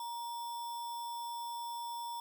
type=tone with sample-and-hold; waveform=sine; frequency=943 Hz; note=A#5; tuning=20 cents sharp; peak=-38 dBFS; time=0-2.2 s; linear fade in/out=2 ms; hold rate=4410 Hz; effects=none